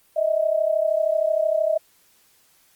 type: tone pair together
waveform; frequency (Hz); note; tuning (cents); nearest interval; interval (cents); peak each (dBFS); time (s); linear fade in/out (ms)
sine; 617 / 650; D#5 / E5; -15 / -24; minor second; 91; -21; 0.16-1.78; 10
effects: white hiss -59 dBFS RMS until 2.75 s + Opus 32 kbps